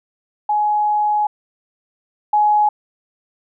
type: tone pair in turn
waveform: sine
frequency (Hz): 840 / 840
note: G#5 / G#5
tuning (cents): +19 / +19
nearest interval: unison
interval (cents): 0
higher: neither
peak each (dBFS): -14 / -11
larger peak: second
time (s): 0.49-1.27 / 2.33-2.69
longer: first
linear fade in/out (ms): 5
effects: none